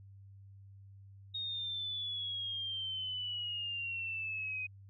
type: exponential sweep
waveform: sine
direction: down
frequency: 3735 to 2500 Hz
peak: -36 dBFS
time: 1.34-4.67 s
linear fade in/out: 10 ms
effects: added 98 Hz sine -52 dBFS peak until 4.89 s